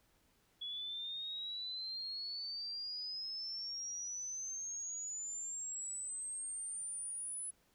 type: exponential sweep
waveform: sine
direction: up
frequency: 3373 to 10150 Hz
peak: -40 dBFS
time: 0.61-7.51 s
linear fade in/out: 10 ms
effects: pink hiss -73 dBFS RMS until 7.74 s